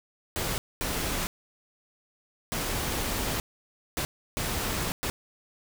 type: noise bursts at uneven times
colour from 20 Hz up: pink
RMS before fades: -30 dBFS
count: 6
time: 0.36-0.58 / 0.81-1.27 / 2.52-3.4 / 3.97-4.05 / 4.37-4.92 / 5.03-5.1 s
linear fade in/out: 0 ms
effects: none